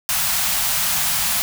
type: band-stop noise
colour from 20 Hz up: white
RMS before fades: -20 dBFS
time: 0.09-1.42 s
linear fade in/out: 0 ms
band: 220 to 620 Hz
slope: 48 dB/octave
effects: none